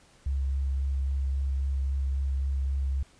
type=tone with vibrato; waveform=sine; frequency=67.9 Hz; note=C#2; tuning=35 cents flat; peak=-25 dBFS; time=0.26-3.03 s; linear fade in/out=5 ms; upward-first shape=sine; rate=3.7 Hz; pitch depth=14 cents each way; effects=pink hiss -59 dBFS RMS until 3.19 s + resampled to 22050 Hz